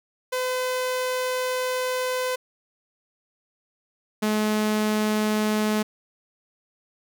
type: tone pair in turn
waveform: sawtooth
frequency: 508 / 213.6 Hz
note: B4 / G#3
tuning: +49 / +49 cents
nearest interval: octave + minor third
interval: 1500 cents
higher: first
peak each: -20 / -17 dBFS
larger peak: second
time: 0.32-2.36 / 4.22-5.83 s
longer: first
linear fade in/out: 10 ms
effects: none